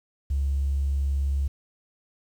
triangle tone, 69.3 Hz, C#2, in tune, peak -18 dBFS, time 0.3-1.48 s, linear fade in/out 10 ms, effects tanh soft clip ceiling -20 dBFS + 9-bit

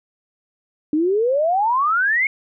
sine exponential sweep, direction up, 293.7 to 2217 Hz, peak -15 dBFS, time 0.93-2.27 s, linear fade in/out 2 ms, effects none

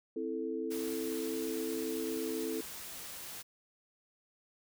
sine chord, A minor, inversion first, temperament equal, 261.6 / 329.6 / 440 Hz, C4 / E4 / A4, 0 / 0 / 0 cents, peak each -40 / -38 / -37 dBFS, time 0.16-2.61 s, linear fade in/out 5 ms
white noise, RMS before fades -45 dBFS, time 0.7-3.43 s, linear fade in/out 20 ms
effects none

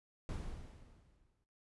brown noise with exponential decay, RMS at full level -39 dBFS, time 0.29-1.44 s, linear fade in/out 1 ms, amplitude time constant 250 ms, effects noise-tail reverb RT60 0.4 s tail -19 dB re dry + resampled to 24000 Hz

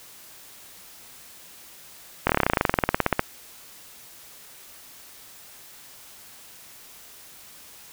slowing click train, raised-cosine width 0.5 ms, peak -3 dBFS, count 23, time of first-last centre 2.27-3.194 s, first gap 24 ms, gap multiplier 1.05, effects white hiss -47 dBFS RMS until 7.92 s

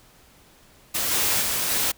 white noise with level steps, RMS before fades -25 / -22 / -25 / -23 dBFS, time 0.94-1.92 s, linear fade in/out 10 ms, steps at 1.11 / 1.41 / 1.7 s, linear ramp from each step 10 ms, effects pink hiss -54 dBFS RMS until 1.97 s

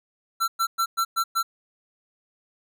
square tone bursts, 1348 Hz, E6, 38 cents sharp, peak -21 dBFS, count 6, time 0.4-1.43 s, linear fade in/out 20 ms, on 80 ms, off 110 ms, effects none

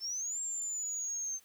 sine exponential two-way sweep, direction up then down, 5274 to 7459 to 6260 Hz, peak -33 dBFS, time 0-1.4 s, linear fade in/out 50 ms, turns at 0.4 s, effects tanh soft clip ceiling -30 dBFS + white hiss -64 dBFS RMS until 1.44 s

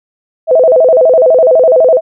sine tone with vibrato, 574 Hz, D5, 40 cents flat, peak -3 dBFS, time 0.47-2.01 s, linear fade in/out 50 ms, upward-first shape square, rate 12 Hz, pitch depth 210 cents each way, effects none

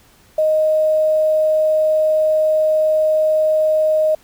sine tone with quantisation, 622.3 Hz, D#5, in tune, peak -12 dBFS, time 0.38-4.15 s, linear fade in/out 5 ms, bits 7, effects pink hiss -51 dBFS RMS until 4.23 s

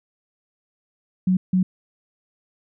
sine tone bursts at uneven times, 185 Hz, F#3, in tune, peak -15 dBFS, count 2, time 1.27-1.37 / 1.53-1.63 s, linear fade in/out 5 ms, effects none

